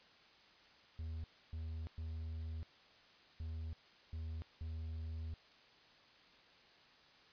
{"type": "tone bursts at uneven times", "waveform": "triangle", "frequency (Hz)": 80.2, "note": "E2", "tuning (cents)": -47, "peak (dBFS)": -39, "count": 6, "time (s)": [[0.99, 1.24], [1.53, 1.87], [1.98, 2.63], [3.4, 3.73], [4.13, 4.42], [4.61, 5.34]], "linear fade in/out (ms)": 0, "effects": ["white hiss -64 dBFS RMS until 7.32 s", "resampled to 11025 Hz"]}